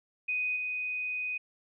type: tone with level steps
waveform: sine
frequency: 2495 Hz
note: D#7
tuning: 4 cents sharp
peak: -28 / -31 dBFS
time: 0.28-1.38 s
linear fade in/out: 10 ms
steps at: 0.56 s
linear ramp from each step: 5 ms
effects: none